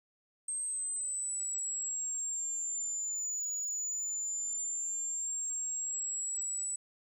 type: exponential two-way sweep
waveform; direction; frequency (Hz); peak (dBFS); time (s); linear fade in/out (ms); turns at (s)
sine; down then up; 8372 to 6860 to 7930; -31; 0.48-6.76; 5; 3.53
effects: tanh soft clip ceiling -32 dBFS + 11-bit